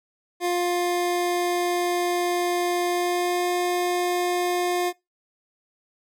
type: tone with pitch glide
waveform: 25% pulse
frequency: 352.4 to 355.3 Hz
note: F4 to F4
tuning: +16 to +30 cents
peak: -18 dBFS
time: 0.4-4.93 s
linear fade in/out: 50 ms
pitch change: +14 cents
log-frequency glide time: 2.88-3.49 s
effects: noise-tail reverb RT60 0.2 s tail -22 dB re dry